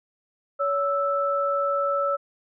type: tone pair together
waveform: sine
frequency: 564.1 / 1318.5 Hz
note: C#5 / E6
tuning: +30 / 0 cents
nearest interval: octave + minor third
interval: 1470 cents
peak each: -24 dBFS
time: 0.59-2.17 s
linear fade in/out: 20 ms
effects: none